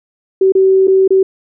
sine tone with dropouts, 382 Hz, G4, 45 cents flat, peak -6 dBFS, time 0.41-1.23 s, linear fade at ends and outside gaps 5 ms, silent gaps 0.522-0.551 / 0.873-0.879 / 1.078-1.105 s, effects none

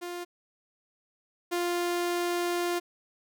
sawtooth tone pair in turn, 351.1 / 349.6 Hz, F4 / F4, +9 / +2 cents, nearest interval unison, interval 7 cents, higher first, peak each -31 / -23 dBFS, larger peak second, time 0.01-0.25 / 1.51-2.8 s, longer second, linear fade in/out 20 ms, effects none

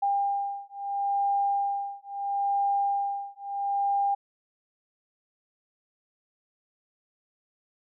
sine beating tone pair, 800 / 800.75 Hz, G5 / G5, +35 / +37 cents, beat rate 0.75 Hz, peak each -28 dBFS, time 0.02-4.15 s, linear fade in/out 10 ms, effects none

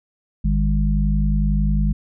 harmonic tone, 51 Hz, G#1, 31 cents flat, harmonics 1 / 3 / 4, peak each -17 / -22 / -23 dBFS, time 0.44-1.93 s, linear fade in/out 10 ms, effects none

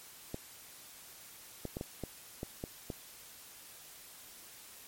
clicks, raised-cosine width 2 ms, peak -24 dBFS, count 8, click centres 0.344 / 1.653 / 1.769 / 1.811 / 2.037 / 2.431 / 2.639 / 2.902 s, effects white hiss -53 dBFS RMS until 4.87 s + MP3 64 kbps

